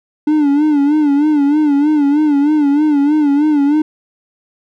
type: tone with vibrato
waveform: triangle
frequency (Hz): 293.7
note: D4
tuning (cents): 0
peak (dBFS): -7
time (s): 0.27-3.82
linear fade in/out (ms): 5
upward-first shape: sine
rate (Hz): 3.2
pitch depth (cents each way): 84
effects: none